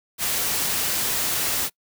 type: noise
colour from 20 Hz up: white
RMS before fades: -24 dBFS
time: 0.18-1.7 s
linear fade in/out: 50 ms
effects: noise-tail reverb RT60 0.1 s tail -25 dB re dry